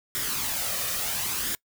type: noise with flanger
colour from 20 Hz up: white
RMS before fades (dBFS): -29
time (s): 0.15-1.55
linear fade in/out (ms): 0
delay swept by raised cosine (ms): 0.57 to 1.67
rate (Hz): 0.72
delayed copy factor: +0.5
effects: noise-tail reverb RT60 0.1 s tail -24 dB re dry